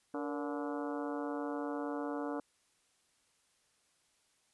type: harmonic tone with a mistuned harmonic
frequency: 144.6 Hz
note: D3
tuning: 27 cents flat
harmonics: 2 / 3 / 4 / 5 / 6 / 7 / 8 / 9 / 10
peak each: -38 / -42 / -44 / -46 / -48 / -49 / -50 / -51 / -52 dBFS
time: 0.14-2.4 s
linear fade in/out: 2 ms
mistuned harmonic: 3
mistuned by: +110 cents
effects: white hiss -73 dBFS RMS until 4.53 s + resampled to 24000 Hz